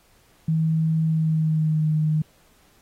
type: tone with pitch glide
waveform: sine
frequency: 160 to 154.73 Hz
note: D#3 to D#3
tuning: +49 to -9 cents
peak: -18 dBFS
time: 0.48-2.22 s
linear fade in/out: 5 ms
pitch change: -58 cents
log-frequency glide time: 1.05-1.89 s
effects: pink hiss -59 dBFS RMS until 2.81 s + AAC 48 kbps